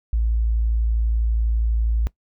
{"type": "tone", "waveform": "sine", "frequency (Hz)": 56.1, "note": "A1", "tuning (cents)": 34, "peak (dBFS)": -17, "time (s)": [0.13, 2.07], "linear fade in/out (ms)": 0, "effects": ["noise-tail reverb RT60 0.1 s tail -20 dB re dry"]}